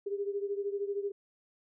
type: beating tone pair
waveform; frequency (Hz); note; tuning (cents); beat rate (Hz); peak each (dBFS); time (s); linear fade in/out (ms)
sine; 399.3 / 412.3; G4 / G#4; +32 / -13; 13; -33 / -37; 0.06-1.12; 10
effects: none